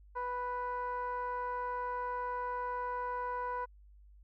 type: tone with low-pass filter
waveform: 15% pulse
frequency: 493.9 Hz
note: B4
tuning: in tune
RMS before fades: -37 dBFS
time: 0.15-3.66 s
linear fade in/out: 20 ms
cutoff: 1100 Hz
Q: 2.8
effects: added 50 Hz sine -55 dBFS peak until 4.23 s